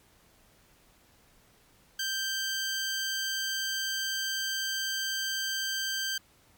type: tone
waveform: 15% pulse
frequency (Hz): 1568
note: G6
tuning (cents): 0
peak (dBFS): -23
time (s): 1.99-6.18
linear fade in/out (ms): 5
effects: pink hiss -62 dBFS RMS until 6.57 s + MP3 96 kbps